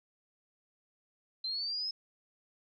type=linear sweep; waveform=sine; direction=up; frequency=4066 to 5200 Hz; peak=-33 dBFS; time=1.44-1.91 s; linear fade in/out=5 ms; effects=none